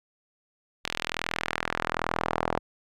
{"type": "tone with band-pass filter sweep", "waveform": "sawtooth", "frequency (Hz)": 41.2, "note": "E1", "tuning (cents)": 0, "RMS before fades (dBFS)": -31, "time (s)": [0.84, 2.59], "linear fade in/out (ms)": 10, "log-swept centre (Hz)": [3200, 810], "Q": 1.2, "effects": []}